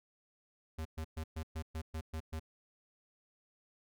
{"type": "tone bursts", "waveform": "square", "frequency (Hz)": 79.5, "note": "D#2", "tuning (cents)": 38, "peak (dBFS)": -38, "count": 9, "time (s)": [0.78, 2.397], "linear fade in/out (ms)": 10, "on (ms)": 73, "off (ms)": 120, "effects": []}